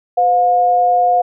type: tone pair together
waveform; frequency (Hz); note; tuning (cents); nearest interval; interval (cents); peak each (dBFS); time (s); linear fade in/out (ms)
sine; 505 / 714.2; B4 / F5; +39 / +39; tritone; 600; -19 / -10; 0.17-1.22; 10
effects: none